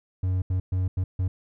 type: tone bursts at uneven times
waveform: triangle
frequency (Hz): 92.5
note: F#2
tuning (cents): 0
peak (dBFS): -20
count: 5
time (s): 0.23-0.42 / 0.5-0.6 / 0.72-0.88 / 0.97-1.04 / 1.19-1.28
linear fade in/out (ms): 5
effects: none